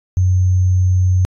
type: tone with sample-and-hold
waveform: sine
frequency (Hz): 92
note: F#2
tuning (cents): -9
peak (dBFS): -10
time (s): 0.17-1.25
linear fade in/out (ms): 0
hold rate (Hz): 6300
effects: resampled to 24000 Hz